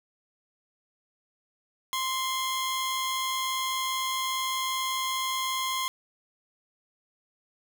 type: tone pair together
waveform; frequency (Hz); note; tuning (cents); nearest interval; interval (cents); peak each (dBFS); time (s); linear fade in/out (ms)
sawtooth; 1046.5 / 3322; C6 / G#7; 0 / 0; octave + minor sixth; 2000; -25 / -30; 1.93-5.88; 0
effects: none